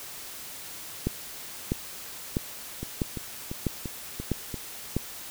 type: two click trains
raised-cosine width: 3 ms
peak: -12 / -20 dBFS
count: 7 / 6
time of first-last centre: 1.07-4.966 / 2.83-4.542 s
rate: 1.54 / 2.92 Hz
effects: white hiss -41 dBFS RMS until 5.3 s